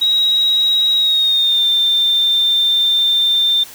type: tone with pitch glide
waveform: sine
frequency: 3821 to 3586 Hz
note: A#7 to A7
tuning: +42 to +32 cents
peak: -11 dBFS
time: 0.01-3.64 s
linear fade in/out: 10 ms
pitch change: -110 cents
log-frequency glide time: 0.96-1.65 s
effects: white hiss -37 dBFS RMS until 3.74 s